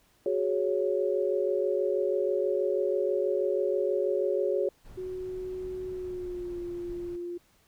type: chord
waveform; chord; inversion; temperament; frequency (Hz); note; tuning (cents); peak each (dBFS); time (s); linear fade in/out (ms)
sine; F# suspended second; none; just; 370 / 416.2 / 555; F#4 / G#4 / C#5; 0 / +4 / +2; -29; 0.26-4.69; 2
type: noise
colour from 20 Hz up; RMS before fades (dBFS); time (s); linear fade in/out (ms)
brown; -47; 4.84-7.17; 20
type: tone with pitch glide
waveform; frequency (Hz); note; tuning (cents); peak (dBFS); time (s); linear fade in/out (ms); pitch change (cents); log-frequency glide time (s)
sine; 370 to 349.2; F#4 to F4; 0 to 0; -33; 4.97-7.38; 10; -100; 5.91-6.61
effects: pink hiss -65 dBFS RMS until 7.67 s